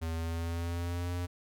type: tone with pitch glide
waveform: square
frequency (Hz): 81.9 to 88.29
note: E2 to F2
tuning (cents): -11 to +19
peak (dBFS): -33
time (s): 0.01-1.27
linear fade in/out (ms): 20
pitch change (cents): +130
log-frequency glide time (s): 0.15-1.13
effects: none